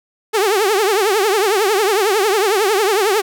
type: tone with vibrato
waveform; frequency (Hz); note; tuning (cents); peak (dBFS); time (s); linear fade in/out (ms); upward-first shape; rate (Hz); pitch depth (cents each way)
sawtooth; 409.3; G#4; -25; -9; 0.33-3.22; 20; triangle; 11; 200
effects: none